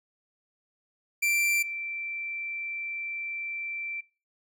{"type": "tone pair in turn", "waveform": ["45% pulse", "sine"], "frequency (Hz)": [2352, 2343], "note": ["D7", "D7"], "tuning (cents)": [2, -5], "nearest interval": "unison", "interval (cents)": 7, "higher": "first", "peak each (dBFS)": [-23, -32], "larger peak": "first", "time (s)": [[1.22, 1.63], [1.63, 4.01]], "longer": "second", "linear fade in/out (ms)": 10, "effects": ["noise-tail reverb RT60 0.4 s tail -25 dB re dry"]}